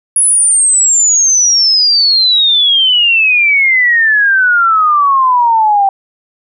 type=exponential sweep; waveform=sine; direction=down; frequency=10510 to 775 Hz; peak=-6 dBFS; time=0.16-5.89 s; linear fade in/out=2 ms; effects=none